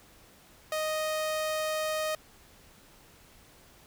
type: tone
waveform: sawtooth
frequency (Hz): 622.3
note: D#5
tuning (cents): 0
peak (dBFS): -25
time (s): 0.72-2.15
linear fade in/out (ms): 2
effects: pink hiss -57 dBFS RMS until 3.86 s